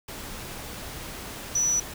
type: tone in noise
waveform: sine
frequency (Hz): 5920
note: F#8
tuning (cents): 0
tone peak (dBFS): -21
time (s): 1.55-1.8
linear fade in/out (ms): 5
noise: pink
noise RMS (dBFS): -38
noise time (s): 0.08-1.94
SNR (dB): +14
effects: none